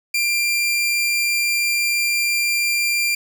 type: tone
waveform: sawtooth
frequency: 2379 Hz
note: D7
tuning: 22 cents sharp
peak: -14 dBFS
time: 0.14-3.15 s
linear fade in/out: 5 ms
effects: none